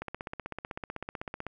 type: click train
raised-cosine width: 0.5 ms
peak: -21 dBFS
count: 24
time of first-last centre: 0.02-1.467 s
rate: 15.9 Hz
effects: none